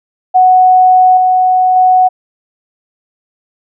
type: tone with level steps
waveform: sine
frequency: 740 Hz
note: F#5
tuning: in tune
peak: -3 / -6 / -4 dBFS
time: 0.34-2.09 s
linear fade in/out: 20 ms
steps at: 1.17 / 1.76 s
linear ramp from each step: 2 ms
effects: none